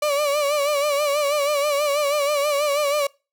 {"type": "tone with vibrato", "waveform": "35% pulse", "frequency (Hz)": 580, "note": "D5", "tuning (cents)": -22, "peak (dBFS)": -17, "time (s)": [0.02, 3.07], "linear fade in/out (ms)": 5, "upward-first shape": "sine", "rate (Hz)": 6.2, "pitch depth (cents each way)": 68, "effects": ["noise-tail reverb RT60 0.3 s tail -24 dB re dry"]}